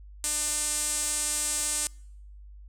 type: tone with band-pass filter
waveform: sawtooth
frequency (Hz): 299.4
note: D4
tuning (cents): +33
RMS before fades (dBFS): -29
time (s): 0.24-1.87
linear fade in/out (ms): 0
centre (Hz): 8400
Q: 3.7
effects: noise-tail reverb RT60 0.7 s tail -26 dB re dry + added 50 Hz sine -44 dBFS peak until 2.68 s